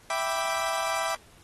30% pulse chord, E minor seventh, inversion none, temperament equal, 659.3 / 784 / 987.8 / 1174.7 Hz, E5 / G5 / B5 / D6, 0 / 0 / 0 / 0 cents, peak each -28 / -30 / -31 / -30 dBFS, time 0.1-1.15 s, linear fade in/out 2 ms, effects pink hiss -56 dBFS RMS until 1.43 s + AAC 32 kbps

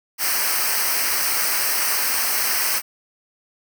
white noise with comb filter, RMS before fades -21 dBFS, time 0.18-2.82 s, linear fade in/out 50 ms, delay 0.28 ms, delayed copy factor -0.8, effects none

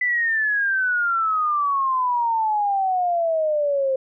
sine exponential sweep, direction down, 2004 to 523.3 Hz, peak -18 dBFS, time 0.01-3.96 s, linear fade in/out 5 ms, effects none

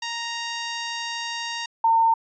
10% pulse / sine tone pair in turn, 932.3 / 907.9 Hz, A#5 / A#5, 0 / -46 cents, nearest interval unison, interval 46 cents, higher first, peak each -19 / -15 dBFS, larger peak second, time 0.02-1.66 / 1.84-2.14 s, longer first, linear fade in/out 5 ms, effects resampled to 16000 Hz

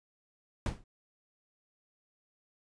brown noise with exponential decay, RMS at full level -25 dBFS, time 0.66-0.84 s, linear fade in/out 2 ms, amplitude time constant 38 ms, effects resampled to 22050 Hz

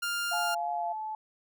sawtooth tone, 1400 Hz, F6, 4 cents sharp, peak -26 dBFS, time 0.02-0.55 s, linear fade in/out 10 ms
sine tone with vibrato, 698.5 Hz, F5, in tune, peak -31 dBFS, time 0.31-0.93 s, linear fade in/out 10 ms, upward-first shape triangle, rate 3.1 Hz, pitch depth 21 cents each way
sine tone with pitch glide, 851 to 866.4 Hz, G#5 to A5, +42 to -27 cents, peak -33 dBFS, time 0.33-1.15 s, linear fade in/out 2 ms, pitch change +31 cents, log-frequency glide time 0.77-0.9 s
effects none

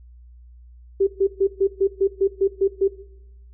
sine tone bursts, 390.7 Hz, G4, 6 cents flat, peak -14 dBFS, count 10, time 1-2.88 s, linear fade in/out 10 ms, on 71 ms, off 130 ms, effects noise-tail reverb RT60 0.9 s tail -17 dB re dry + added 60 Hz sine -43 dBFS peak until 3.53 s

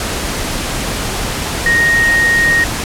sine tone in noise, 1864.7 Hz, A#6, in tune, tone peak -9 dBFS, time 1.66-2.64 s, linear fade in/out 2 ms, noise pink, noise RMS -19 dBFS, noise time 0-2.84 s, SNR +7 dB, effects low-pass 11000 Hz 12 dB/octave

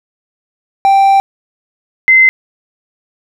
triangle / sine tone pair in turn, 784 / 2065 Hz, G5 / C7, 0 / -23 cents, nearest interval octave + perfect fourth, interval 1677 cents, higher second, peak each -3 dBFS, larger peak neither, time 0.85-1.2 / 2.08-2.29 s, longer first, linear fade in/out 0 ms, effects none

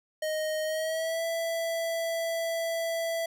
square tone with pitch glide, 622 to 662.8 Hz, D#5 to E5, -1 to +9 cents, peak -29 dBFS, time 0.22-3.26 s, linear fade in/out 5 ms, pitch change +110 cents, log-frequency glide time 0.64-1.24 s, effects none

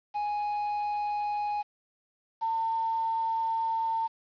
triangle / sine tone pair in turn, 830.6 / 902.3 Hz, G#5 / A5, 0 / +43 cents, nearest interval minor second, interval 143 cents, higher second, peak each -26 dBFS, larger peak neither, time 0.14-1.63 / 2.41-4.08 s, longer second, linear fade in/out 20 ms, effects resampled to 11025 Hz + 9-bit

